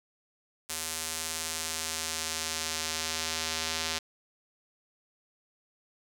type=tone with band-pass filter sweep; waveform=square; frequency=80.2 Hz; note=E2; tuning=47 cents flat; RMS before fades=-34 dBFS; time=0.69-3.99 s; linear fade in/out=10 ms; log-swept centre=8900 to 4900 Hz; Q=1; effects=none